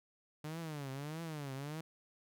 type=tone with vibrato; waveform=sawtooth; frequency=148.9 Hz; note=D3; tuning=24 cents sharp; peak=-37 dBFS; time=0.44-1.81 s; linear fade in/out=5 ms; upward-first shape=triangle; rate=1.6 Hz; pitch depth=220 cents each way; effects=none